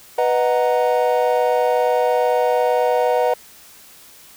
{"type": "chord", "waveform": "triangle", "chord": "B major seventh", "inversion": "none", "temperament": "equal", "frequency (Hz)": [493.9, 622.3, 740, 932.3], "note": ["B4", "D#5", "F#5", "A#5"], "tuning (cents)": [0, 0, 0, 0], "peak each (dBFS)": [-16, -19, -19, -22], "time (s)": [0.18, 3.34], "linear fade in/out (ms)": 5, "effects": ["white hiss -45 dBFS RMS until 4.36 s"]}